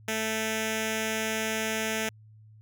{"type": "tone with notch filter", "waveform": "5% pulse", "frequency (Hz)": 220, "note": "A3", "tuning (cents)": 0, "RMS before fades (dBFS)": -30, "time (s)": [0.08, 2.09], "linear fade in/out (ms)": 2, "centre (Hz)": 1100, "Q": 1.5, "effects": ["added 108 Hz sine -50 dBFS peak until 2.61 s"]}